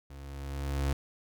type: tone with level ramp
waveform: 35% pulse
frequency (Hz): 69.3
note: C#2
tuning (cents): 0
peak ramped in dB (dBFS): -43 to -24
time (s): 0.1-0.93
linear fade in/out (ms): 5
effects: none